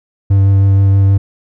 triangle tone with vibrato, 98 Hz, G2, in tune, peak -4 dBFS, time 0.3-1.18 s, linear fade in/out 10 ms, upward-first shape sine, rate 6.3 Hz, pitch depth 11 cents each way, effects none

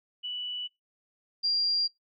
sine tone pair in turn, 2960 / 4771 Hz, F#7 / D8, 0 / +26 cents, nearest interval minor sixth, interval 826 cents, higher second, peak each -32 / -24 dBFS, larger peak second, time 0.23-0.68 / 1.43-1.88 s, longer neither, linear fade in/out 20 ms, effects noise-tail reverb RT60 0.2 s tail -24 dB re dry

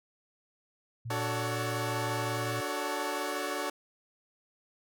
sine tone, 116.54 Hz, A#2, in tune, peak -35 dBFS, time 1.05-2.61 s, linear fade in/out 10 ms
15% pulse chord, D major seventh, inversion none, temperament equal with one note detuned, 293.7 / 370 / 440 / 561.8 Hz, D4 / F#4 / A4 / C#5, 0 / 0 / 0 / +23 cents, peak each -31 dBFS, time 1.1-3.7 s, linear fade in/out 5 ms
effects none

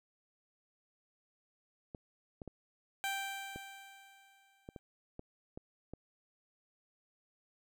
clicks, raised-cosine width 2 ms, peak -31 dBFS, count 9, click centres 1.948 / 2.418 / 2.477 / 3.56 / 4.689 / 4.762 / 5.194 / 5.575 / 5.936 s
15% pulse tone with exponential decay, 784 Hz, G5, in tune, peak -27 dBFS, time 3.04-4.79 s, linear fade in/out 0 ms, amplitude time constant 380 ms
effects none

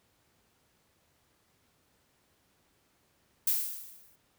violet noise with exponential decay, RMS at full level -25 dBFS, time 3.47-4.16 s, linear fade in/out 5 ms, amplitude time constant 150 ms, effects pink hiss -70 dBFS RMS until 4.38 s + high-pass 60 Hz 12 dB/octave

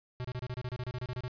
square tone bursts, 125.3 Hz, B2, 25 cents sharp, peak -35 dBFS, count 15, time 0.2-1.28 s, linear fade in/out 0 ms, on 44 ms, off 30 ms, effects resampled to 11025 Hz + 12-bit

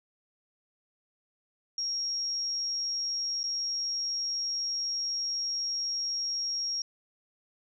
sine tone with dropouts, 5588 Hz, F8, in tune, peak -29 dBFS, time 1.78-6.82 s, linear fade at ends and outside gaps 2 ms, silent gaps 3.432-3.439 s, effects none

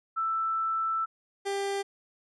sine / 30% pulse tone pair in turn, 1325 / 396.9 Hz, E6 / G4, +9 / +22 cents, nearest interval octave + major sixth, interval 2087 cents, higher first, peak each -26 dBFS, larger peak neither, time 0.16-1.06 / 1.45-1.83 s, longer first, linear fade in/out 20 ms, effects resampled to 24000 Hz

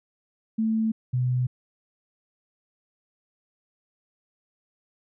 sine tone pair in turn, 221.4 / 125.56 Hz, A3 / B2, +11 / +29 cents, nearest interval minor seventh, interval 982 cents, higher first, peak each -21 dBFS, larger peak neither, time 0.58-0.92 / 1.13-1.47 s, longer neither, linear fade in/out 10 ms, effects none

